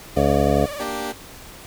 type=tone with vibrato; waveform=sawtooth; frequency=584 Hz; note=D5; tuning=10 cents flat; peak=-26 dBFS; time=0.16-0.84 s; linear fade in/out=10 ms; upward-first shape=triangle; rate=20 Hz; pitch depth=92 cents each way
type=harmonic tone; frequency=70.7 Hz; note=C#2; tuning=35 cents sharp; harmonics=1 / 2 / 3 / 4 / 6 / 7 / 8 / 9 / 10; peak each=-24 / -24 / -24 / -24 / -24 / -24 / -24 / -24 / -24 dBFS; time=0.16-0.66 s; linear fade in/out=10 ms
type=chord; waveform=15% pulse; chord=G minor; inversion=first; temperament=equal; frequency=233.1 / 293.7 / 392 Hz; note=Bb3 / D4 / G4; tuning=0 / 0 / 0 cents; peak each=-25 / -25 / -22 dBFS; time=0.79-1.13 s; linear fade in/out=20 ms
effects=pink hiss -41 dBFS RMS until 1.66 s